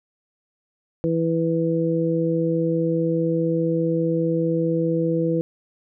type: harmonic tone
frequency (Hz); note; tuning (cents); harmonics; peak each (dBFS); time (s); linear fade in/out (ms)
164.81; E3; 0; 1 / 2 / 3; -23 / -23 / -23; 1.04-5.41; 0
effects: none